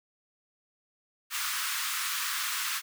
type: high-pass noise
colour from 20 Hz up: pink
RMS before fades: -32 dBFS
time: 1.3-2.82 s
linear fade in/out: 50 ms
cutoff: 1100 Hz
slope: 48 dB/octave
effects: none